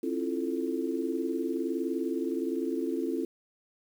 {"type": "chord", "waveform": "sine", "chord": "F major seventh", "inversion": "second", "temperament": "equal with one note detuned", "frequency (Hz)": [268.1, 329.6, 349.2, 440], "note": ["C4", "E4", "F4", "A4"], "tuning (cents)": [42, 0, 0, 0], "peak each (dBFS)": [-33, -33, -34, -36], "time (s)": [0.03, 3.25], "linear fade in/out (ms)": 5, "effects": ["9-bit"]}